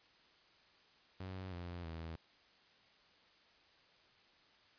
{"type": "tone with pitch steps", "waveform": "sawtooth", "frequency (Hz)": [93.8, 87.52, 81.66], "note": ["F#2", "F2", "E2"], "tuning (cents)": [24, 4, -16], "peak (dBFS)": -40, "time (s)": [1.2, 2.16], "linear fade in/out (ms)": 5, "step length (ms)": 320, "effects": ["white hiss -67 dBFS RMS until 4.78 s", "resampled to 11025 Hz"]}